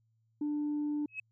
sine tone, 295.9 Hz, D4, 13 cents sharp, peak -29 dBFS, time 0.41-1.06 s, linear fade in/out 5 ms
sine tone with exponential growth, 2566 Hz, E7, 47 cents flat, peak -32 dBFS, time 1.08-1.2 s, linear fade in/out 5 ms, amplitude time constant 26 ms
effects tanh soft clip ceiling -28 dBFS + added 112 Hz sine -70 dBFS peak until 1.31 s

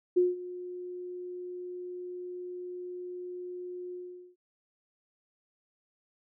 sine tone with ADSR envelope, 359.2 Hz, F4, 49 cents sharp, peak -19 dBFS, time 0.16-4.36 s, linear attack 14 ms, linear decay 180 ms, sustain -18 dB, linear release 430 ms, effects none

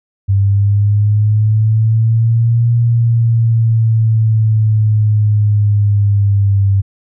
sine linear two-way sweep, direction up then down, 98 to 118.1 to 98 Hz, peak -8 dBFS, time 0.28-6.82 s, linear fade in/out 20 ms, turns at 2.73 s, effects none

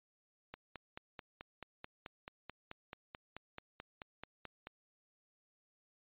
click train, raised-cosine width 0.3 ms, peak -29 dBFS, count 20, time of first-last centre 0.54-4.67 s, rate 4.6 Hz, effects resampled to 8000 Hz

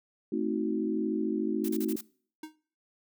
sine chord, A diminished seventh, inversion none, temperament equal with one note detuned, 220 / 261.6 / 316.2 / 370 Hz, A3 / C4 / Eb4 / Gb4, 0 / 0 / +28 / 0 cents, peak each -33 / -35 / -31 / -33 dBFS, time 0.32-1.96 s, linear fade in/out 5 ms
blue noise bursts, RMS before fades -40 dBFS, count 5, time 1.64-2.011 s, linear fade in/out 5 ms, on 47 ms, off 34 ms
square tone with exponential decay, 311.6 Hz, D#4, 3 cents sharp, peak -36 dBFS, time 2.43-2.56 s, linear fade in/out 5 ms, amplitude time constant 28 ms
effects noise-tail reverb RT60 0.5 s tail -23 dB re dry

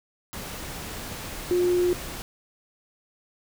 sine tone in noise, 356.2 Hz, F4, 34 cents sharp, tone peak -19 dBFS, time 1.51-1.93 s, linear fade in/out 0 ms, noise pink, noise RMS -36 dBFS, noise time 0.33-2.22 s, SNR +14 dB, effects none

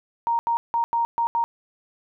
sine tone bursts at uneven times, 932.3 Hz, A#5, in tune, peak -19 dBFS, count 6, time 0.27-0.39 / 0.47-0.57 / 0.74-0.84 / 0.93-1.05 / 1.18-1.27 / 1.35-1.44 s, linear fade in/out 0 ms, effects none

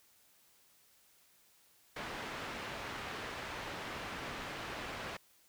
white low-pass noise, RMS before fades -43 dBFS, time 1.96-5.17 s, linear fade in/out 5 ms, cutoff 2100 Hz, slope 12 dB/octave, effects white hiss -67 dBFS RMS until 5.48 s

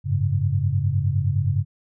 sine chord, F# suspended second, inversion none, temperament equal with one note detuned, 94.17 / 103.83 / 138.59 Hz, F#2 / G#2 / C#3, +31 / 0 / 0 cents, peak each -23 dBFS, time 0.04-1.65 s, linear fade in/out 50 ms, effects none

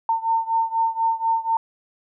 sine beating tone pair, 904 / 908.1 Hz, A5 / A#5, +47 / -46 cents, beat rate 4.1 Hz, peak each -21 / -23 dBFS, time 0.09-1.57 s, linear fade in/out 2 ms, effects none

